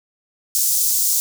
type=high-pass noise; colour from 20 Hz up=pink; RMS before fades=-18 dBFS; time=0.55-1.2 s; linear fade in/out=0 ms; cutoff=6000 Hz; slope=24 dB/octave; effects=none